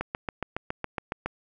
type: click train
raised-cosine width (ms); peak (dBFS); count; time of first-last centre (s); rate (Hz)
0.5; -14; 10; 0.01-1.26; 7.2
effects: none